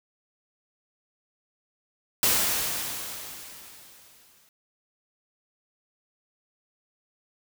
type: noise with exponential decay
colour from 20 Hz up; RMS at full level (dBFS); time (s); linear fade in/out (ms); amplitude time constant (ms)
white; -21; 2.23-4.49; 1; 490
effects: none